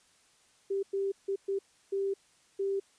sine tone bursts at uneven times, 392.6 Hz, G4, 3 cents sharp, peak -28 dBFS, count 6, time 0.7-0.83 / 0.93-1.12 / 1.28-1.36 / 1.48-1.59 / 1.92-2.14 / 2.59-2.8 s, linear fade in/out 10 ms, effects white hiss -65 dBFS RMS until 2.98 s + resampled to 22050 Hz

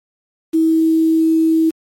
sine tone with quantisation, 321.9 Hz, E4, 41 cents flat, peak -10 dBFS, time 0.53-1.71 s, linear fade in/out 20 ms, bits 6, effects MP3 64 kbps

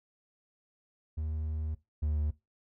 triangle tone pair in turn, 77.78 / 75.39 Hz, D#2 / D2, 0 / +46 cents, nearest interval minor second, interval 54 cents, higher first, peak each -30 / -26 dBFS, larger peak second, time 1.17-1.75 / 2.02-2.31 s, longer first, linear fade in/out 10 ms, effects noise-tail reverb RT60 0.2 s tail -17 dB re dry

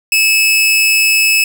sawtooth tone with amplitude modulation, 2600 Hz, E7, 24 cents flat, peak -4 dBFS, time 0.12-1.44 s, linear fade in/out 2 ms, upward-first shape sine, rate 251 Hz, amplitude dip 30%, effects none

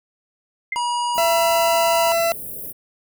sine tone with exponential decay, 2093 Hz, C7, in tune, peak -18 dBFS, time 0.72-0.8 s, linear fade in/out 5 ms, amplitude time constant 17 ms
harmonic tone, 962 Hz, B5, 46 cents flat, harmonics 1 / 3 / 5 / 7 / 9 / 10, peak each -20 / -30 / -34 / -37 / -39 / -40 dBFS, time 0.76-2.12 s, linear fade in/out 0 ms
white band-stop noise, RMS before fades -32 dBFS, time 1.14-2.73 s, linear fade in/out 20 ms, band 610 to 10000 Hz, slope 48 dB/octave
40% pulse tone, 671 Hz, E5, 31 cents sharp, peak -16 dBFS, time 1.18-2.32 s, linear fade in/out 0 ms
effects none

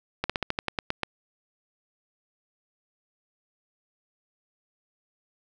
slowing click train, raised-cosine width 0.3 ms, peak -10 dBFS, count 10, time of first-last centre 0.24-1.033 s, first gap 56 ms, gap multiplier 1.11, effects none

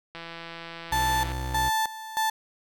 click train, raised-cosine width 0.3 ms, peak -23 dBFS, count 196, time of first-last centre 0.15-1.318 s, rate 167 Hz
30% pulse tone, 63.8 Hz, C2, 43 cents flat, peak -27 dBFS, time 0.91-1.7 s, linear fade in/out 20 ms
35% pulse tone with tremolo, 880 Hz, A5, in tune, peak -21 dBFS, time 0.92-2.3 s, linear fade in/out 5 ms, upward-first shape square, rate 1.6 Hz, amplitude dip 80%
effects none

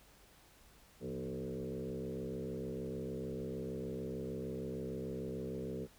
sine tone with frequency modulation, 305.3 Hz, D#4, 33 cents flat, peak -38 dBFS, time 1-5.88 s, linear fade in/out 50 ms, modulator 66.6 Hz, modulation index 2.9, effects added 50 Hz sine -70 dBFS peak until 5.98 s + pink hiss -63 dBFS RMS until 5.98 s

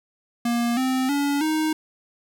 square tone with pitch steps, 236.6 / 259.5 / 284.6 / 312.2 Hz, A#3 / C4 / C#4 / D#4, +26 / -14 / +46 / +6 cents, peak -21 dBFS, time 0.45-1.73 s, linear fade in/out 5 ms, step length 320 ms, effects none

